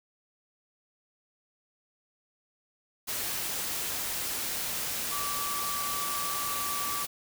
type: tone in noise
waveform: sine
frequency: 1157 Hz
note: D6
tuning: 26 cents flat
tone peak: -34 dBFS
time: 5.11-7.05 s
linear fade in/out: 20 ms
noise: white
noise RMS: -33 dBFS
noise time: 3.07-7.07 s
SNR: -4 dB
effects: none